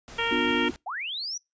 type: noise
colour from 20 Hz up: pink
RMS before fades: -44 dBFS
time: 0.08-0.76 s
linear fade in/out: 0 ms
type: harmonic tone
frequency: 462.6 Hz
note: A#4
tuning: 13 cents flat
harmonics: 1 / 2 / 3 / 4 / 5 / 6 / 7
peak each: -32 / -32 / -32 / -32 / -32 / -32 / -32 dBFS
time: 0.18-0.69 s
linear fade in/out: 10 ms
type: chord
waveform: sine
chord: B diminished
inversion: none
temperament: just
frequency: 246.9 / 296.3 / 355.6 Hz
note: B3 / D4 / F4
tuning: 0 / +15 / +31 cents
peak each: -29 dBFS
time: 0.31-0.71 s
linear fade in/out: 5 ms
type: linear sweep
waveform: sine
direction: up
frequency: 648 to 5980 Hz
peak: -30 dBFS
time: 0.86-1.38 s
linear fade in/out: 10 ms
effects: noise-tail reverb RT60 0.2 s tail -25 dB re dry + resampled to 16000 Hz